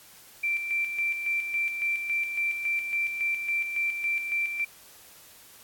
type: tone with tremolo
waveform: sine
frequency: 2349 Hz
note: D7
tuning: in tune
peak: -24 dBFS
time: 0.43-4.65 s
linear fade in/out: 10 ms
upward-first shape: square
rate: 3.6 Hz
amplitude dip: 50%
effects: white hiss -52 dBFS RMS until 5.63 s + AAC 64 kbps